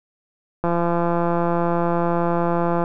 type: click train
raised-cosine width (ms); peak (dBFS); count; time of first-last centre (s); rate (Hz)
1; -8; 377; 0.64-2.839; 171
effects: none